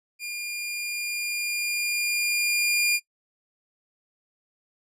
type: tone with level ramp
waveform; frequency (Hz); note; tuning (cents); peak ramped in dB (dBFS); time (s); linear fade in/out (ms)
sawtooth; 2411; D7; +45; -28 to -16; 0.19-3; 50
effects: noise-tail reverb RT60 0.1 s tail -21 dB re dry + resampled to 32000 Hz